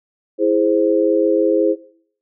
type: chord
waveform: sine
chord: E augmented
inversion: none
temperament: equal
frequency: 329.6 / 415.3 / 523.3 Hz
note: E4 / G#4 / B#4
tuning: 0 / 0 / 0 cents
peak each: -17 dBFS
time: 0.38-1.76 s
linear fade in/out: 50 ms
effects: noise-tail reverb RT60 0.6 s tail -20 dB re dry